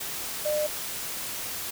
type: tone in noise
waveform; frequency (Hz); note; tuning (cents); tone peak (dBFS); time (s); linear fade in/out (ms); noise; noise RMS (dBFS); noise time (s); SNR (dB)
sine; 602; D5; +43; -24; 0.45-0.67; 10; white; -34; 0-1.71; +7
effects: none